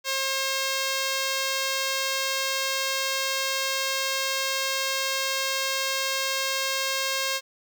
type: tone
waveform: 5% pulse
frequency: 536 Hz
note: C5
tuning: 42 cents sharp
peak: -13 dBFS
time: 0.04-7.41 s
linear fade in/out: 50 ms
effects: none